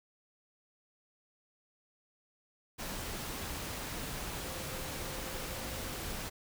sine tone in noise, 523.3 Hz, C5, in tune, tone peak -50 dBFS, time 4.42-5.93 s, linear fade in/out 20 ms, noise pink, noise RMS -40 dBFS, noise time 2.78-6.3 s, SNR -13 dB, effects none

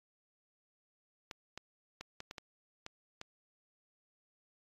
clicks, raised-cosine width 0.2 ms, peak -26 dBFS, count 8, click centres 1.312 / 1.576 / 2.01 / 2.204 / 2.311 / 2.382 / 2.864 / 3.214 s, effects AAC 32 kbps

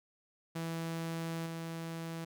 sawtooth tone with level steps, 164.81 Hz, E3, in tune, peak -32 / -35 dBFS, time 0.55-2.25 s, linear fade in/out 10 ms, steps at 1.46 s, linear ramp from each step 5 ms, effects none

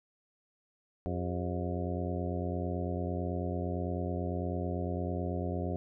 harmonic tone with a mistuned harmonic, 89 Hz, F2, 33 cents sharp, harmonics 1 / 2 / 3 / 4 / 5 / 6 / 7 / 8, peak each -35 / -38 / -40 / -41 / -42 / -43 / -43 / -44 dBFS, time 1.06-5.76 s, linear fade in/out 0 ms, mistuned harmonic 5, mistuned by -110 cents, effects none

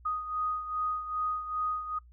sine beating tone pair, 1244.5 / 1247 Hz, D#6 / D#6, 0 / +3 cents, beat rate 2.5 Hz, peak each -31 / -37 dBFS, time 0.05-1.99 s, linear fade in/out 10 ms, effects noise-tail reverb RT60 0.1 s tail -20 dB re dry + added 60 Hz sine -52 dBFS peak until 2.12 s

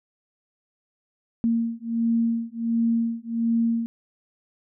sine beating tone pair, 229.8 / 231.2 Hz, A#3 / A#3, -25 / -14 cents, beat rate 1.4 Hz, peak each -24 dBFS, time 1.44-3.86 s, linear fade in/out 0 ms, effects none

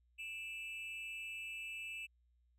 triangle tone with amplitude modulation, 2642 Hz, E7, 3 cents sharp, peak -38 dBFS, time 0.18-2.07 s, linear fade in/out 20 ms, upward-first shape sine, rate 259 Hz, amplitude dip 75%, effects added 60 Hz sine -70 dBFS peak until 2.58 s

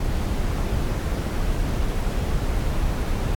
brown noise, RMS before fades -23 dBFS, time 0-3.35 s, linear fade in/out 5 ms, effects AAC 64 kbps

